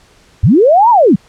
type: linear two-way sweep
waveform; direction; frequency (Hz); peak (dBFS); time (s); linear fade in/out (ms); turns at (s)
sine; up then down; 68.2 to 987.8 to 147.2; -4; 0.43-1.16; 10; 0.9
effects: pink hiss -47 dBFS RMS until 1.28 s + low-pass 8000 Hz 12 dB/octave